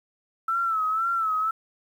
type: tone with vibrato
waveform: sine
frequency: 1318.5 Hz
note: E6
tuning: in tune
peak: -22 dBFS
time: 0.48-1.51 s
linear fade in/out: 5 ms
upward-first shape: sine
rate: 2 Hz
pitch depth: 73 cents each way
effects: 9-bit